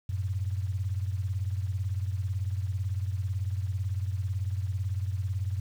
sine beating tone pair, 92.5 / 110.5 Hz, F#2 / A2, 0 / +8 cents, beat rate 18 Hz, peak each -29 / -34 dBFS, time 0.09-5.6 s, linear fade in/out 5 ms, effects 9-bit

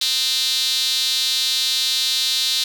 square tone with high-pass filter, 140 Hz, C#3, 18 cents sharp, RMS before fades -20 dBFS, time 0.01-2.64 s, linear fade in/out 5 ms, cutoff 3900 Hz, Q 4.9, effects none

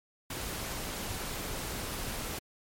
pink noise, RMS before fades -37 dBFS, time 0.3-2.39 s, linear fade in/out 5 ms, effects MP3 64 kbps

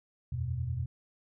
sine chord, E suspended second, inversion none, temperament just, 82.41 / 92.71 / 123.61 Hz, E2 / F#2 / B2, 0 / +4 / +2 cents, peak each -36 / -38 / -33 dBFS, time 0.32-0.86 s, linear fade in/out 5 ms, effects none

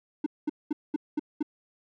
triangle tone bursts, 300 Hz, D4, 37 cents sharp, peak -22 dBFS, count 6, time 0.24-1.428 s, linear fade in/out 5 ms, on 23 ms, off 210 ms, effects none

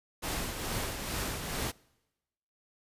pink noise with tremolo, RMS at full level -33 dBFS, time 0.22-1.72 s, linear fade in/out 20 ms, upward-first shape triangle, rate 2.3 Hz, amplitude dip 50%, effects noise-tail reverb RT60 1.0 s tail -25 dB re dry + resampled to 32000 Hz

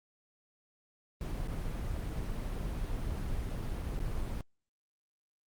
brown noise with dropouts, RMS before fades -35 dBFS, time 1.21-4.41 s, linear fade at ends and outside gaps 1 ms, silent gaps 1.476-1.482 / 3.993-4.001 s, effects Opus 24 kbps

